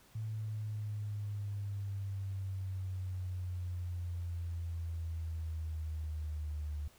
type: exponential sweep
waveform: sine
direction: down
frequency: 110 to 74 Hz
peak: -36 dBFS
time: 0.15-6.88 s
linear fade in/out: 5 ms
effects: pink hiss -63 dBFS RMS until 6.98 s